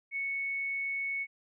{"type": "tone", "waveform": "sine", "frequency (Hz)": 2213, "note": "C#7", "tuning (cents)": -3, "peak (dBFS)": -31, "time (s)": [0.11, 1.27], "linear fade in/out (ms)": 50, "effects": []}